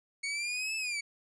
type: linear two-way sweep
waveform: sawtooth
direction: up then down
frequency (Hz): 2217 to 2637 to 2240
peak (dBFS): -29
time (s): 0.23-1.01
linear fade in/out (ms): 10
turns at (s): 0.76
effects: resampled to 22050 Hz + 11-bit